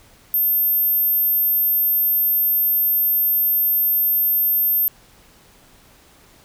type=tone; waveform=sine; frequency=13290 Hz; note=G#9; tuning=in tune; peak=-15 dBFS; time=0.34-4.88 s; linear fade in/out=0 ms; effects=pink hiss -51 dBFS RMS until 6.44 s